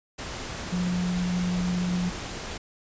sine tone in noise, 178.9 Hz, F3, 42 cents sharp, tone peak -24 dBFS, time 0.72-2.1 s, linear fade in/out 10 ms, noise pink, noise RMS -35 dBFS, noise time 0.18-2.58 s, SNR +8 dB, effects resampled to 16000 Hz

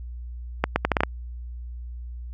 accelerating click train, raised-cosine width 0.5 ms, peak -4 dBFS, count 7, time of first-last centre 0.64-1.035 s, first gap 120 ms, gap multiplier 0.75, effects added 60 Hz sine -33 dBFS peak until 2.33 s

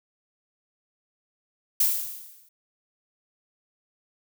violet noise with exponential decay, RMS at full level -19 dBFS, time 1.8-2.49 s, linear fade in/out 5 ms, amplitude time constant 150 ms, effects none

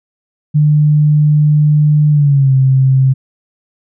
sine tone with pitch glide, 150 to 132.87 Hz, D3 to C3, +37 to +27 cents, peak -6 dBFS, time 0.54-3.14 s, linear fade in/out 20 ms, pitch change -210 cents, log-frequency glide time 2.11-2.53 s, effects none

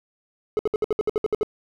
triangle tone bursts, 426.7 Hz, G#4, 47 cents sharp, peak -16 dBFS, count 11, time 0.57-1.431 s, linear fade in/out 0 ms, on 21 ms, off 63 ms, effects none

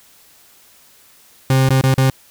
40% pulse tone with dropouts, 132.4 Hz, C3, 21 cents sharp, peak -10 dBFS, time 1.5-2.1 s, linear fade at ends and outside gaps 2 ms, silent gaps 1.69-1.704 / 1.812-1.837 / 1.941-1.979 s, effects white hiss -49 dBFS RMS until 2.3 s

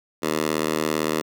10% pulse tone with high-pass filter, 77.78 Hz, D#2, in tune, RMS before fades -24 dBFS, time 0.22-1.22 s, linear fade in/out 20 ms, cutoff 310 Hz, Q 0.84, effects none

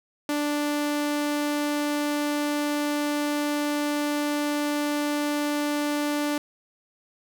sawtooth tone, 293.7 Hz, D4, in tune, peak -20 dBFS, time 0.29-6.38 s, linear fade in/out 2 ms, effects none

